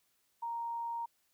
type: tone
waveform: sine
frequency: 932.3 Hz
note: A#5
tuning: in tune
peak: -35 dBFS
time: 0.42-1.06 s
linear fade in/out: 10 ms
effects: white hiss -75 dBFS RMS until 1.33 s